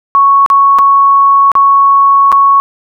sine tone with dropouts, 1108.7 Hz, C#6, in tune, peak -3 dBFS, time 0.15-2.6 s, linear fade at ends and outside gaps 0 ms, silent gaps 0.462-0.501 / 0.786-0.79 / 1.517-1.553 / 2.318-2.325 s, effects none

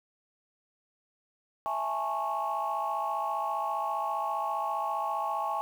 sine chord, A major seventh, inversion second, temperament just, 660 / 825 / 880 / 1100 Hz, E5 / G#5 / A5 / C#6, +2 / -12 / 0 / -14 cents, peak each -36 / -32 / -35 / -32 dBFS, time 1.66-5.61 s, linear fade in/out 0 ms, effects tanh soft clip ceiling -21 dBFS + 9-bit

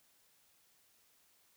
silence, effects white hiss -70 dBFS RMS until 1.56 s

